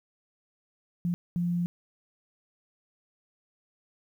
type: tone bursts at uneven times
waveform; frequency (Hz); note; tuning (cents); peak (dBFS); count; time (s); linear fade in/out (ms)
sine; 174.1; F3; -5; -25; 2; 1.05-1.14 / 1.36-1.66; 0
effects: 10-bit